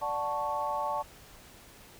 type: chord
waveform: sine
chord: D major seventh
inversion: none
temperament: equal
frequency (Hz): 587.3 / 740 / 880 / 1108.7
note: D5 / F#5 / A5 / C#6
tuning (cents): 0 / 0 / 0 / 0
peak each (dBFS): -36 / -38 / -32 / -35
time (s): 0.01-1.03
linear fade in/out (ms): 20
effects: pink hiss -53 dBFS RMS until 1.99 s